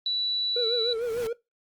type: tone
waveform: sine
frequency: 3946 Hz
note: B7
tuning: 2 cents flat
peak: -24 dBFS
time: 0.06-0.93 s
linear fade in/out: 2 ms
type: noise with exponential growth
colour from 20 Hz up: pink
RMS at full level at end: -39 dBFS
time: 0.48-1.27 s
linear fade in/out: 1 ms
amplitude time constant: 170 ms
type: tone with vibrato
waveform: triangle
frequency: 466.2 Hz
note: A#4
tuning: in tune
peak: -24 dBFS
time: 0.56-1.33 s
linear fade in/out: 5 ms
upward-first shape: triangle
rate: 6.7 Hz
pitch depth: 110 cents each way
effects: noise-tail reverb RT60 0.2 s tail -20 dB re dry + Opus 32 kbps